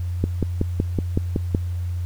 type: click train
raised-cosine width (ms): 3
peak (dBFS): -7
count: 8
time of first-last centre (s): 0.24-1.548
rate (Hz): 5.35
effects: added 88 Hz sine -23 dBFS peak until 2.05 s + pink hiss -50 dBFS RMS until 2.05 s